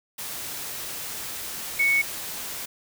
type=tone in noise; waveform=sine; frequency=2217 Hz; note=C#7; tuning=in tune; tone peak=-18 dBFS; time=1.79-2.02 s; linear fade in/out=10 ms; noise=white; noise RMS=-34 dBFS; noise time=0.18-2.66 s; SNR=+13 dB; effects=none